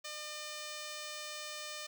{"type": "tone", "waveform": "5% pulse", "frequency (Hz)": 603, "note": "D5", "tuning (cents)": 46, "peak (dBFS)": -30, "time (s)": [0.04, 1.87], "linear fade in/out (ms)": 10, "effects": []}